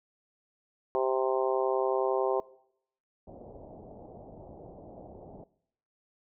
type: harmonic tone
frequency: 130.81 Hz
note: C3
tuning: in tune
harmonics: 3 / 4 / 5 / 6 / 7 / 8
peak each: -29 / -31 / -33 / -35 / -36 / -37 dBFS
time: 0.95-2.4 s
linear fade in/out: 0 ms
type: low-pass noise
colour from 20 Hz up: white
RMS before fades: -48 dBFS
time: 3.27-5.44 s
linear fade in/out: 5 ms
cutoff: 760 Hz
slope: 48 dB/octave
effects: noise-tail reverb RT60 0.7 s tail -20 dB re dry